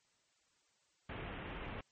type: low-pass noise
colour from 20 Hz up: pink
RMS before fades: -45 dBFS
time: 1.09-1.81 s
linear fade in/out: 5 ms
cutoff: 3100 Hz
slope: 48 dB/octave
effects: white hiss -75 dBFS RMS until 1.91 s + MP3 32 kbps